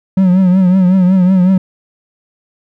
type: tone with vibrato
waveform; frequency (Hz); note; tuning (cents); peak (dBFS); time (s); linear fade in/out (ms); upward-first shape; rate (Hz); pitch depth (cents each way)
triangle; 185; F#3; 0; -4; 0.17-1.58; 5; triangle; 5.4; 82
effects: none